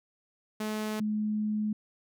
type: tone pair in turn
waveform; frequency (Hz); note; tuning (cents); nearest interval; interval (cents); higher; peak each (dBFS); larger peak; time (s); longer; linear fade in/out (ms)
sawtooth / sine; 214.7 / 212.6; A3 / G#3; -42 / +41; unison; 17; first; -27; neither; 0.6-1 / 1-1.73; second; 5
effects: none